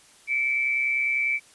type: tone pair together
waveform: sine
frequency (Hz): 2188 / 2318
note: C#7 / D7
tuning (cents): -23 / -23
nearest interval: minor second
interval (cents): 100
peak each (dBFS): -31 / -22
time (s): 0.27-1.4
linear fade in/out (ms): 50
effects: white hiss -54 dBFS RMS until 1.54 s + resampled to 24000 Hz